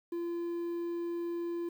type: tone with quantisation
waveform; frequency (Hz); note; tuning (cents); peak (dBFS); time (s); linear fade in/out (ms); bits
triangle; 342.3; F4; -35; -31; 0.12-1.69; 5; 10
effects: none